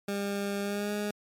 20% pulse tone with pitch glide, 200.7 to 207.5 Hz, G3 to G#3, +41 to -1 cents, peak -25 dBFS, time 0.08-1.11 s, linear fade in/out 5 ms, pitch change +58 cents, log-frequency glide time 0.61-0.93 s, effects MP3 96 kbps

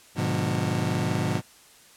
30% pulse chord, G# diminished seventh, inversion none, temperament just, 103.83 / 124.59 / 149.51 / 179.41 Hz, G#2 / B2 / D3 / F3, 0 / +16 / +31 / +47 cents, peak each -27 dBFS, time 0.15-1.42 s, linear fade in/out 50 ms, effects white hiss -53 dBFS RMS until 1.96 s + low-pass 11000 Hz 12 dB/octave

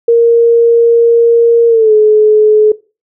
sine tone with pitch glide, 466.2 to 427.5 Hz, A#4 to A4, 0 to -50 cents, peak -3 dBFS, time 0.08-2.72 s, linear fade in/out 5 ms, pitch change -150 cents, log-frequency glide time 1.68-1.93 s, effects noise-tail reverb RT60 0.3 s tail -19 dB re dry

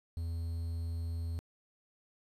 triangle tone with quantisation, 83.4 Hz, E2, 21 cents sharp, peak -32 dBFS, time 0.17-1.39 s, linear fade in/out 0 ms, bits 10, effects resampled to 32000 Hz

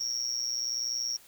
sine tone with amplitude modulation, 5588 Hz, F8, in tune, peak -23 dBFS, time 0-1.17 s, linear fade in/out 10 ms, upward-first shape sine, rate 121 Hz, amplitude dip 100%, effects tanh soft clip ceiling -25 dBFS + white hiss -56 dBFS RMS until 1.27 s

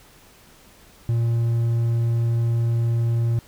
triangle tone, 116.54 Hz, A#2, in tune, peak -16 dBFS, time 1.09-3.39 s, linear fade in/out 0 ms, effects pink hiss -51 dBFS RMS until 3.47 s

